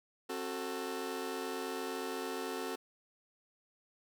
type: chord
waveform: sawtooth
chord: F# diminished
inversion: second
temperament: just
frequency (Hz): 266.4 / 370 / 444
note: C4 / F#4 / A4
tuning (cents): +31 / 0 / +16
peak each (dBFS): -39 / -37 / -37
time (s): 0.29-2.76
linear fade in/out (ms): 10
effects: none